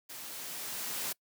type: noise with level ramp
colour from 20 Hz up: white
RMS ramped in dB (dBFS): -45 to -35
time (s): 0.09-1.13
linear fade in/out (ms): 10
effects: noise-tail reverb RT60 0.1 s tail -25 dB re dry + high-pass 150 Hz 12 dB/octave